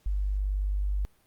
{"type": "tone", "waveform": "sine", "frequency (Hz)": 49.39, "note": "G1", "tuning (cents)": 14, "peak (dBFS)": -25, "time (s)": [0.06, 1.05], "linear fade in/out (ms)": 0, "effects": ["pink hiss -66 dBFS RMS until 1.26 s", "Opus 48 kbps"]}